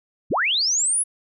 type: linear sweep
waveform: sine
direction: up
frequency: 34.2 to 10548 Hz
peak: -18 dBFS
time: 0.3-1.04 s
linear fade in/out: 20 ms
effects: none